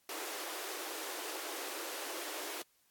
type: high-pass noise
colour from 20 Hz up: pink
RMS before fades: -42 dBFS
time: 0.09-2.62 s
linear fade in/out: 2 ms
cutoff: 300 Hz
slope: 96 dB/octave
effects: white hiss -72 dBFS RMS until 2.9 s + AAC 64 kbps